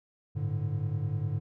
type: chord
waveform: triangle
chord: G suspended second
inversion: none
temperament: equal with one note detuned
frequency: 100 / 110 / 146.83 Hz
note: G2 / A2 / D3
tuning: +35 / 0 / 0 cents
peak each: -31 dBFS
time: 0.35-1.4 s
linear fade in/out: 20 ms
effects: none